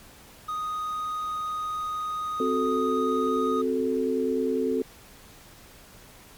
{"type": "tone", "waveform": "triangle", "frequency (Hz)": 1244.5, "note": "D#6", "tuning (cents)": 0, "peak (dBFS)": -26, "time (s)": [0.48, 3.62], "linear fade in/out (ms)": 10}
{"type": "chord", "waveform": "sine", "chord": "F# diminished", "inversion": "second", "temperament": "equal", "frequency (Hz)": [261.6, 370, 440], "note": ["C4", "F#4", "A4"], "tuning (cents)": [0, 0, 0], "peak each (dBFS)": [-27, -29, -26], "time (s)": [2.4, 4.82], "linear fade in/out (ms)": 2}
{"effects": ["pink hiss -50 dBFS RMS until 6.37 s", "MP3 96 kbps"]}